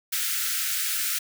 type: high-pass noise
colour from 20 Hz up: white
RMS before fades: -27 dBFS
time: 0.12-1.19 s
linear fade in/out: 10 ms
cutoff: 1300 Hz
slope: 96 dB/octave
effects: none